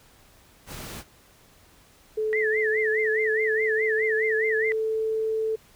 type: noise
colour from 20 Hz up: pink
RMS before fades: -38 dBFS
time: 0.66-1.04 s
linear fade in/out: 50 ms
type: tone with pitch glide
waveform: sine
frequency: 433.4 to 440.5 Hz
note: A4 to A4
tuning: -26 to +2 cents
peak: -23 dBFS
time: 2.17-5.56 s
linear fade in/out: 10 ms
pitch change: +28 cents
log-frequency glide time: 2.43-4.98 s
type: tone with vibrato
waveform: sine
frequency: 1889 Hz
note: A#6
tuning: 22 cents sharp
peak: -24 dBFS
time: 2.33-4.72 s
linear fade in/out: 0 ms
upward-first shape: sine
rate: 4.8 Hz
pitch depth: 190 cents each way
effects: pink hiss -56 dBFS RMS until 5.75 s